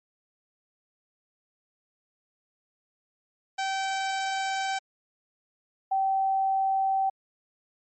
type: tone pair in turn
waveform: sawtooth / sine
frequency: 773 / 773 Hz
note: G5 / G5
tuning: -24 / -24 cents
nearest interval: unison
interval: 0 cents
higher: neither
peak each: -23 / -22 dBFS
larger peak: second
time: 3.58-4.79 / 5.91-7.1 s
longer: first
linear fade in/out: 10 ms
effects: MP3 32 kbps